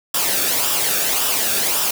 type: noise with flanger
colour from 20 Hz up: white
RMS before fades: -19 dBFS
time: 0.14-1.91 s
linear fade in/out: 5 ms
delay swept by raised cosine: 0.46 to 1 ms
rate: 1.8 Hz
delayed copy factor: -0.55
effects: none